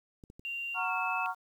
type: clicks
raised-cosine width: 3 ms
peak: -36 dBFS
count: 3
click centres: 0.238 / 0.301 / 0.395 s
type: tone with pitch glide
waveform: sine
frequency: 2770 to 2615 Hz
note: F7 to E7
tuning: -15 to -15 cents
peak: -34 dBFS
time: 0.45-1.26 s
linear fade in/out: 0 ms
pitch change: -100 cents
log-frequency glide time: 0.75-0.91 s
type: chord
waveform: sine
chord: Gb major seventh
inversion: none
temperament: just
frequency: 740 / 925 / 1110 / 1387.5 Hz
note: Gb5 / Bb5 / Db6 / F6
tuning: 0 / -14 / +2 / -12 cents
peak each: -36 dBFS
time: 0.74-1.35 s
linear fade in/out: 50 ms
effects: 10-bit